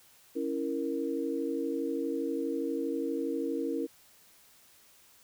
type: chord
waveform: sine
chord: A# diminished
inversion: first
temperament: equal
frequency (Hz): 277.2 / 329.6 / 466.2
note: C#4 / E4 / A#4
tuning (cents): 0 / 0 / 0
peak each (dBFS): -34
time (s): 0.35-3.87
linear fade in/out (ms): 20
effects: white hiss -60 dBFS RMS until 5.23 s